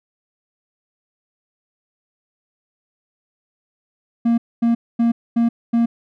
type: tone bursts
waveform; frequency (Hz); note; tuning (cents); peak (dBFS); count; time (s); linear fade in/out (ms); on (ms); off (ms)
triangle; 233.1; A#3; 0; -11; 5; 4.25-5.86; 10; 130; 240
effects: none